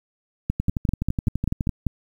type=two click trains; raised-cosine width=5 ms; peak=-9 / -11 dBFS; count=8 / 14; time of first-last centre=0.5-1.867 / 0.6-1.692 s; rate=5.12 / 11.9 Hz; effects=8-bit